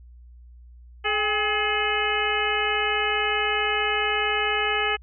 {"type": "harmonic tone with a mistuned harmonic", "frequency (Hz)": 424.5, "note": "G#4", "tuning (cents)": 38, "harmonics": [1, 2, 3, 4, 5, 6, 7], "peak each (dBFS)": [-29, -29, -29, -29, -29, -29, -29], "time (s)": [1.04, 4.97], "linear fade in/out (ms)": 20, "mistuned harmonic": 2, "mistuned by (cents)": -77, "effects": ["added 60 Hz sine -44 dBFS peak until 5.02 s"]}